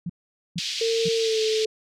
sine tone bursts, 172.6 Hz, F3, 20 cents flat, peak -26 dBFS, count 3, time 0.06-1.088 s, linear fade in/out 5 ms, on 36 ms, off 460 ms
white band-pass noise, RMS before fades -30 dBFS, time 0.58-1.65 s, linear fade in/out 2 ms, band 2700 to 5000 Hz, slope 24 dB/octave
sine tone with pitch glide, 454.9 to 437.1 Hz, A#4 to A4, -42 to -11 cents, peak -21 dBFS, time 0.81-1.66 s, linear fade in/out 5 ms, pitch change -69 cents, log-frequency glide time 1.15-1.41 s
effects none

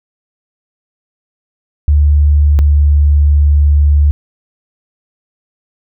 sine tone pair in turn, 73.42 / 73.01 Hz, D2 / D2, 0 / -10 cents, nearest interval unison, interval 10 cents, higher first, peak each -5 dBFS, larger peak neither, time 1.88-2.59 / 2.59-4.11 s, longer second, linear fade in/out 0 ms, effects none

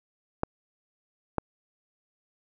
clicks, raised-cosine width 1 ms, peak -11 / -11 dBFS, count 2, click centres 0.434 / 1.383 s, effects none

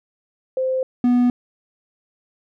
sine / triangle tone pair in turn, 520 / 245.4 Hz, C5 / B3, -11 / -11 cents, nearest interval octave + minor second, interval 1300 cents, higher first, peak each -18 / -11 dBFS, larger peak second, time 0.57-0.83 / 1.04-1.3 s, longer neither, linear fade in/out 2 ms, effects none

